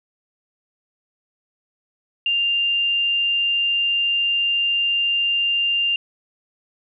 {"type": "tone", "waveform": "sine", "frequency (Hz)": 2794, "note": "F7", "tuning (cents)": 0, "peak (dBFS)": -17, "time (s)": [2.26, 5.96], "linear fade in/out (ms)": 2, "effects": []}